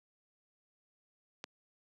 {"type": "click", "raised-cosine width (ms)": 0.2, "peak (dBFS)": -23, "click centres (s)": 1.441, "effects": ["high-pass 200 Hz 12 dB/octave"]}